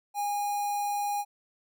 square tone with notch filter, 819 Hz, G#5, 24 cents flat, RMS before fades -30 dBFS, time 0.14-1.25 s, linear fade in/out 50 ms, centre 3100 Hz, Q 0.79, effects none

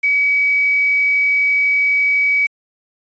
sine tone with quantisation, 2273 Hz, C#7, 43 cents sharp, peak -12 dBFS, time 0.03-2.47 s, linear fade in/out 10 ms, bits 6, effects resampled to 16000 Hz

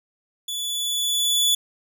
sawtooth tone with level ramp, 3447 Hz, A7, 36 cents flat, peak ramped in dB -24 to -13 dBFS, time 0.48-1.55 s, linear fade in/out 5 ms, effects none

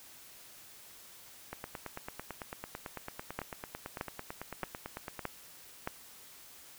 two click trains, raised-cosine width 0.5 ms, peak -24 / -19 dBFS, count 34 / 5, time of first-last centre 1.53-5.193 / 3.39-5.874 s, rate 9.01 / 1.61 Hz, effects white hiss -54 dBFS RMS until 6.78 s

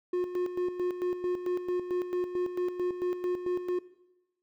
triangle tone with tremolo, 359.1 Hz, F4, 48 cents sharp, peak -24 dBFS, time 0.13-3.79 s, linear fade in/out 5 ms, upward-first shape square, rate 4.5 Hz, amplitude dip 60%, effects noise-tail reverb RT60 1.0 s tail -19 dB re dry

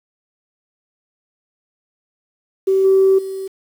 sine tone with level steps, 384.5 Hz, G4, 33 cents flat, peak -11 / -8 / -23 dBFS, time 2.67-3.48 s, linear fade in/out 10 ms, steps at 2.84 / 3.18 s, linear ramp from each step 10 ms, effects tanh soft clip ceiling -5 dBFS + 7-bit

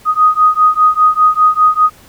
sine beating tone pair, 1244.5 / 1249.5 Hz, D#6 / D#6, 0 / +7 cents, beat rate 5 Hz, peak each -10 dBFS, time 0.05-1.9 s, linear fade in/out 50 ms, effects pink hiss -43 dBFS RMS until 2.08 s

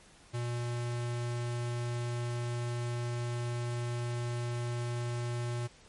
square tone, 120 Hz, B2, 49 cents flat, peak -33 dBFS, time 0.33-5.68 s, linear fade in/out 20 ms, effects pink hiss -58 dBFS RMS until 5.88 s + MP3 48 kbps

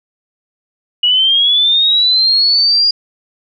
sine linear sweep, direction up, 2901 to 4850 Hz, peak -8 dBFS, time 1.03-2.91 s, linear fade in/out 5 ms, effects none

